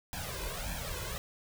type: noise with flanger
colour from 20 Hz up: pink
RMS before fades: -38 dBFS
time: 0.13-1.18 s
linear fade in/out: 0 ms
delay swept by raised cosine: 1.2 to 2.02 ms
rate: 1.7 Hz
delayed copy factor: +1
effects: none